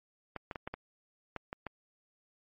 clicks, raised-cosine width 0.5 ms, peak -23 dBFS, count 8, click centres 0.363 / 0.512 / 0.558 / 0.675 / 0.74 / 1.363 / 1.529 / 1.667 s, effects MP3 32 kbps

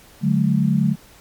sine chord, D major, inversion none, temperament equal with one note detuned, 146.83 / 185 / 214.5 Hz, D3 / F#3 / A3, 0 / 0 / -44 cents, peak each -19 dBFS, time 0.21-0.96 s, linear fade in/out 50 ms, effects pink hiss -48 dBFS RMS until 1.2 s + MP3 96 kbps

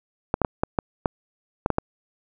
clicks, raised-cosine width 1 ms, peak -6 dBFS, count 9, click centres 0.341 / 0.417 / 0.448 / 0.635 / 0.788 / 1.058 / 1.661 / 1.703 / 1.784 s, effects none

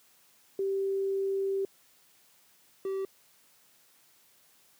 sine / triangle tone pair in turn, 389.9 / 386.5 Hz, G4 / G4, -9 / -24 cents, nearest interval unison, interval 15 cents, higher first, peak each -27 / -28 dBFS, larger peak first, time 0.59-1.65 / 2.85-3.05 s, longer first, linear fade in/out 2 ms, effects white hiss -63 dBFS RMS until 4.79 s + high-pass 100 Hz 12 dB/octave

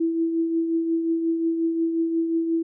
sine tone with tremolo, 329.8 Hz, E4, 1 cent sharp, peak -18 dBFS, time 0-2.63 s, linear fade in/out 10 ms, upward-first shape triangle, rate 5.6 Hz, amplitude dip 50%, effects none

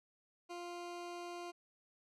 20% pulse tone, 349.2 Hz, F4, in tune, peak -39 dBFS, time 0.49-1.52 s, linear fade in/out 20 ms, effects low-pass 8000 Hz 12 dB/octave

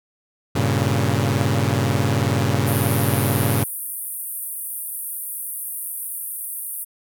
sawtooth chord, G diminished, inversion none, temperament equal, 98 / 116.54 / 138.59 Hz, G2 / Bb2 / Db3, 0 / 0 / 0 cents, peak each -18 dBFS, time 0.55-3.64 s, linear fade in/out 10 ms
pink band-pass noise, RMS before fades -30 dBFS, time 2.66-6.85 s, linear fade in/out 20 ms, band 9100 to 16000 Hz, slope 96 dB/octave
effects none

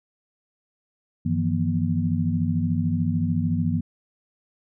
sine tone cluster, 96.3 / 159.7 / 173.3 / 240 Hz, G2 / D#3 / F3 / B3, -30 / +45 / -13 / -49 cents, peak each -26 dBFS, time 1.25-3.81 s, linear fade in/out 10 ms, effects none

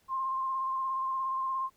sine tone with vibrato, 1057 Hz, C6, 17 cents sharp, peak -29 dBFS, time 0.08-1.7 s, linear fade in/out 50 ms, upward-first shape square, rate 17 Hz, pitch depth 16 cents each way, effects pink hiss -68 dBFS RMS until 1.76 s

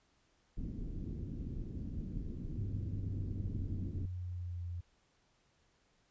pink low-pass noise, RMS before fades -41 dBFS, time 0.57-4.06 s, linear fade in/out 5 ms, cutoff 290 Hz, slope 24 dB/octave
sine tone with pitch glide, 99 to 87.19 Hz, G2 to F2, +18 to -2 cents, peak -38 dBFS, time 2.56-4.81 s, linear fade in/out 10 ms, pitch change -220 cents, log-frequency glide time 2.88-4.64 s
effects pink hiss -73 dBFS RMS until 6.1 s + resampled to 16000 Hz

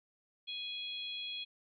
harmonic tone, 830.6 Hz, G#5, in tune, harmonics 3 / 4 / 5, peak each -46 / -40 / -47 dBFS, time 0.47-1.45 s, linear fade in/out 20 ms, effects none

